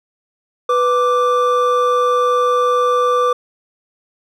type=tone pair together; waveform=triangle; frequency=494.5 / 1174.7 Hz; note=B4 / D6; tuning=+2 / 0 cents; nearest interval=octave + minor third; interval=1498 cents; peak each=-13 dBFS; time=0.69-3.33 s; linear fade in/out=5 ms; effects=none